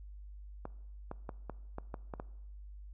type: clicks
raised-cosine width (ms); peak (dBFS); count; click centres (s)
1; -26; 8; 0.654 / 1.114 / 1.292 / 1.497 / 1.784 / 1.942 / 2.138 / 2.199
effects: noise-tail reverb RT60 0.9 s tail -20 dB re dry + added 50 Hz sine -46 dBFS peak until 2.93 s